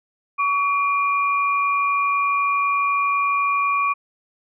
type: tone pair together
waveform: sine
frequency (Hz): 1132 / 2402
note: C#6 / D7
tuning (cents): +36 / +38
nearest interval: octave + minor second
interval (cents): 1302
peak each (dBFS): -18 / -24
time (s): 0.38-3.94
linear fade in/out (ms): 20
effects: none